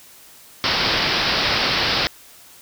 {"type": "low-pass noise", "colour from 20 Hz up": "white", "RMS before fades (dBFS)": -20, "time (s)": [0.64, 2.07], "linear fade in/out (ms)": 0, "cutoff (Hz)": 5300, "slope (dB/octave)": 96, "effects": ["white hiss -46 dBFS RMS until 2.61 s"]}